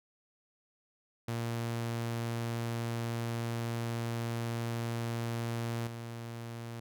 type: tone with level steps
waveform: sawtooth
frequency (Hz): 116.54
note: A#2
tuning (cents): 0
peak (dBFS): -29 / -36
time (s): 1.28-6.8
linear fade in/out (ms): 5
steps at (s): 5.87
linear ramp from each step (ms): 2
effects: none